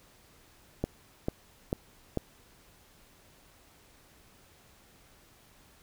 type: click train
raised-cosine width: 2 ms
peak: -15 dBFS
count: 4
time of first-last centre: 0.84-2.173 s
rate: 2.25 Hz
effects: pink hiss -60 dBFS RMS until 5.82 s